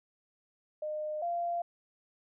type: tone pair in turn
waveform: sine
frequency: 610 / 690.6 Hz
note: D#5 / F5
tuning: -34 / -20 cents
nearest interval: major second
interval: 214 cents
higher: second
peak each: -33 / -30 dBFS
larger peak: second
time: 0.82-1.22 / 1.22-1.62 s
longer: neither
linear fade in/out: 5 ms
effects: none